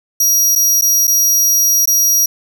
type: tone with dropouts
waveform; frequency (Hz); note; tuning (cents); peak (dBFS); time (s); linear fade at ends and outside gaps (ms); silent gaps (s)
sawtooth; 5740; F8; +47; -7; 0.2-2.26; 5; 0.553-0.558 / 0.812-0.821 / 1.071-1.077 / 1.857-1.874
effects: none